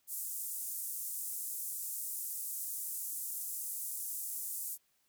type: band-pass noise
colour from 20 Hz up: white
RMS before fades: -40 dBFS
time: 0.07-4.78 s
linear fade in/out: 50 ms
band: 7800 to 16000 Hz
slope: 24 dB/octave
effects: white hiss -75 dBFS RMS until 5.08 s